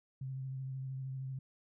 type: tone with vibrato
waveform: sine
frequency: 132.5 Hz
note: C3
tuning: 22 cents sharp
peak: -38 dBFS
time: 0.21-1.39 s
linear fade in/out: 5 ms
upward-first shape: triangle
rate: 13 Hz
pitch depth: 27 cents each way
effects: none